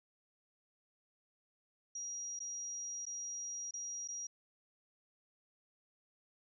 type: tone with dropouts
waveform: sine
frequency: 5730 Hz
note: F8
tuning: 44 cents sharp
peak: -40 dBFS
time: 1.95-4.27 s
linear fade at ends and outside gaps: 5 ms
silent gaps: 2.392-2.402 / 3.054-3.065 / 3.71-3.737 / 4.077-4.085 s
effects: none